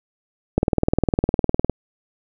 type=click train; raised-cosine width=2 ms; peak=-3 dBFS; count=23; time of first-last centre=0.58-1.697 s; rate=19.7 Hz; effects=none